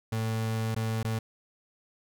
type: tone with dropouts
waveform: 35% pulse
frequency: 111.6 Hz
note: A2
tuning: 25 cents sharp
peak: -26 dBFS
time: 0.12-1.19 s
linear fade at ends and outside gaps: 5 ms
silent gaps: 0.748-0.762 / 1.03-1.046 s
effects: none